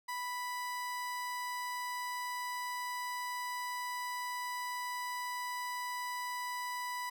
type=tone; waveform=30% pulse; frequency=987.8 Hz; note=B5; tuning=in tune; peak=-34 dBFS; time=0.08-7.1 s; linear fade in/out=10 ms; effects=none